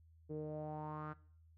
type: tone with low-pass filter sweep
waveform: sawtooth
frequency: 152.7 Hz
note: D#3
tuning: 32 cents flat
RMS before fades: -44 dBFS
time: 0.29-1.14 s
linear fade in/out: 20 ms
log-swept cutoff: 410 to 1400 Hz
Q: 4.9
effects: noise-tail reverb RT60 0.5 s tail -19 dB re dry + added 81 Hz sine -62 dBFS peak until 1.57 s

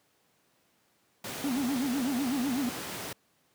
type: noise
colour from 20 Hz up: pink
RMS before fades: -37 dBFS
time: 1.24-3.13 s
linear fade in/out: 5 ms
type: tone with vibrato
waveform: triangle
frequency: 261.6 Hz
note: C4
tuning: in tune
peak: -25 dBFS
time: 1.44-2.69 s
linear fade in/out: 0 ms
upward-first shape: sine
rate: 8 Hz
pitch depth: 180 cents each way
effects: pink hiss -69 dBFS RMS until 3.54 s + high-pass 150 Hz 12 dB/octave

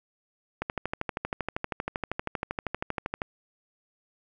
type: click train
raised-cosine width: 0.5 ms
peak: -14 dBFS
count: 34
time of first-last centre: 0.62-3.218 s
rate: 12.7 Hz
effects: none

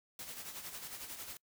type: noise with tremolo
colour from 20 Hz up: white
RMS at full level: -44 dBFS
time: 0.19-1.37 s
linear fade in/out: 2 ms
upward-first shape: sine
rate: 11 Hz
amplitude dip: 55%
effects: noise-tail reverb RT60 0.1 s tail -26 dB re dry

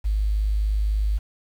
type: tone with quantisation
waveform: sine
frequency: 51.91 Hz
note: G#1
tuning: in tune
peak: -19 dBFS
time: 0.04-1.19 s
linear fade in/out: 20 ms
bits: 8
effects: none

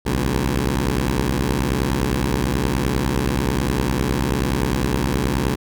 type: beating tone pair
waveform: 10% pulse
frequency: 61.1 / 70.7 Hz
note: B1 / C#2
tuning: -18 / +35 cents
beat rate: 9.6 Hz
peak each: -13 dBFS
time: 0.05-5.56 s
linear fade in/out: 20 ms
effects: none

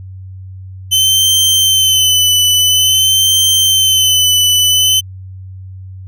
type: tone with vibrato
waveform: sawtooth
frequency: 3056 Hz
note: G7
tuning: 45 cents flat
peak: -5 dBFS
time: 0.91-5.01 s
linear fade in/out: 20 ms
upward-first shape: sine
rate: 0.49 Hz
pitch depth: 39 cents each way
effects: added 94 Hz sine -27 dBFS peak until 6.07 s

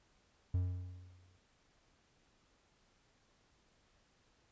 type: tone with exponential decay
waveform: triangle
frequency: 90.5 Hz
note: F#2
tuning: 38 cents flat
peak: -27 dBFS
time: 0.54-1.37 s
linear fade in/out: 5 ms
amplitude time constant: 180 ms
effects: pink hiss -72 dBFS RMS until 4.51 s + resampled to 16000 Hz

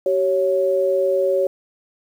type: tone pair together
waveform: sine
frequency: 382.9 / 554.4 Hz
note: G4 / C#5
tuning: -41 / 0 cents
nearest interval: tritone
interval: 641 cents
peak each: -20 / -17 dBFS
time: 0.06-1.47 s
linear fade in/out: 2 ms
effects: 8-bit

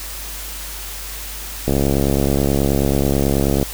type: click train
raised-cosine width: 2 ms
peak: -4 dBFS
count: 136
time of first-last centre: 1.68-3.628 s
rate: 69.3 Hz
effects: added 50 Hz sine -32 dBFS peak until 3.73 s + white hiss -31 dBFS RMS until 3.73 s

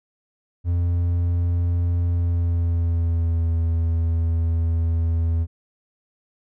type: tone with pitch glide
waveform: triangle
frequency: 86.6 to 82.74 Hz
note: F2 to E2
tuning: -14 to +7 cents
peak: -16 dBFS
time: 0.64-5.47 s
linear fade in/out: 50 ms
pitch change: -79 cents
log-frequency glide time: 2.05-3.51 s
effects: none

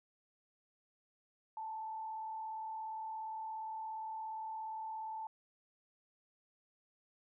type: tone with frequency modulation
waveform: sine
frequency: 880 Hz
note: A5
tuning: in tune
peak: -40 dBFS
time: 1.57-5.27 s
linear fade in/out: 2 ms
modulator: 37.2 Hz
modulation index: 0.45
effects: none

